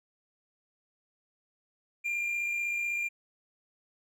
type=tone with amplitude modulation; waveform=triangle; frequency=2394 Hz; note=D7; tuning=33 cents sharp; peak=-26 dBFS; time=2.04-3.09 s; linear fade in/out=20 ms; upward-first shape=sine; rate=56 Hz; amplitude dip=35%; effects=none